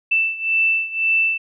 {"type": "beating tone pair", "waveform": "sine", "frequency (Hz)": [2656, 2657.9], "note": ["E7", "E7"], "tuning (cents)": [12, 14], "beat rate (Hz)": 1.9, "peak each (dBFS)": [-18, -21], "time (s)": [0.11, 1.38], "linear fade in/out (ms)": 10, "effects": []}